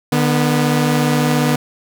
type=tone pair together; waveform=sawtooth; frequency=150.41 / 245.1 Hz; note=D3 / B3; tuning=+42 / -13 cents; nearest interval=minor sixth; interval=845 cents; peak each=-12 dBFS; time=0.12-1.56 s; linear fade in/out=5 ms; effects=none